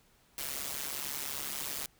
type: noise with amplitude modulation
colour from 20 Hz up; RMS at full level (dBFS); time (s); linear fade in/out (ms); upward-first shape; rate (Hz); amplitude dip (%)
white; -34; 0.38-1.86; 2; sine; 141; 90
effects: pink hiss -66 dBFS RMS until 1.99 s